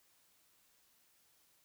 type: silence
effects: white hiss -71 dBFS RMS until 1.64 s